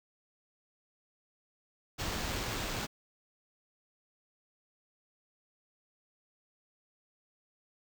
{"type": "noise with sample-and-hold", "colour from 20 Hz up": "pink", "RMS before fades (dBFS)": -36, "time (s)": [1.98, 2.87], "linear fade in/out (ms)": 20, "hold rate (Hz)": 11025, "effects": []}